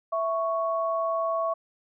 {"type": "tone pair together", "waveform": "sine", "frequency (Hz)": [660, 1110], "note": ["E5", "C#6"], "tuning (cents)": [2, 2], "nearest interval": "major sixth", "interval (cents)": 900, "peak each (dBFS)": [-26, -28], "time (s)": [0.12, 1.54], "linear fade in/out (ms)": 10, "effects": []}